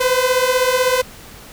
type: beating tone pair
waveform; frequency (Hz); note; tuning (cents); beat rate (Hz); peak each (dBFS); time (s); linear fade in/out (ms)
sawtooth; 500 / 516; B4 / C5; +21 / -24; 16; -13; 0-1.02; 10
effects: pink hiss -39 dBFS RMS until 1.52 s